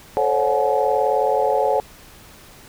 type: tone cluster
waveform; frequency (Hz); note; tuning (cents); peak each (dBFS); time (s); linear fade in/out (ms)
sine; 436.5 / 529 / 568 / 734 / 852; A4 / C5 / C#5 / F#5 / G#5; -14 / +19 / +42 / -14 / +44; -22; 0.17-1.8; 0
effects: tanh soft clip ceiling -4 dBFS + pink hiss -45 dBFS RMS until 2.68 s